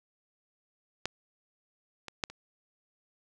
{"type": "clicks", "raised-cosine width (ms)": 0.2, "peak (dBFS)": [-13, -23, -12, -28], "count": 4, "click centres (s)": [1.056, 2.083, 2.238, 2.3], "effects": []}